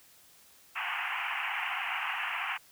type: band-pass noise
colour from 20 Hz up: white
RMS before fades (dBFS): -34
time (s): 0.75-2.58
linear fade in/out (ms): 20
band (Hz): 730 to 2900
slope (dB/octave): 96
effects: white hiss -59 dBFS RMS until 2.71 s